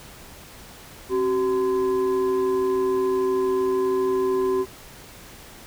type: tone with frequency modulation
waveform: sine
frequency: 380 Hz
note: F#4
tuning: 46 cents sharp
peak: -19 dBFS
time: 1.09-4.66 s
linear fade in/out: 50 ms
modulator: 647 Hz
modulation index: 0.55
effects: pink hiss -44 dBFS RMS until 5.66 s